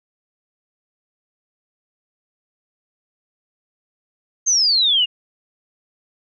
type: exponential sweep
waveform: sine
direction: down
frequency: 6460 to 2794 Hz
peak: -13 dBFS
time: 4.46-5.06 s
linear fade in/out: 20 ms
effects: none